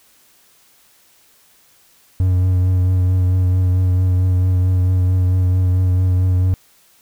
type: tone with vibrato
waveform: triangle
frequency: 91.7 Hz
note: F#2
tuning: 15 cents flat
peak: -10 dBFS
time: 2.2-6.54 s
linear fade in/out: 0 ms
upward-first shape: triangle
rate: 4.5 Hz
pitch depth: 25 cents each way
effects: white hiss -53 dBFS RMS until 7.01 s